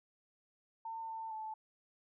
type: tone with pitch steps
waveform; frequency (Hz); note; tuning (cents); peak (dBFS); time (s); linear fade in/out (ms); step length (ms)
sine; 902 / 895 / 873; A5 / A5 / A5; +43 / +29 / -14; -40; 0.85-1.54; 5; 230
effects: none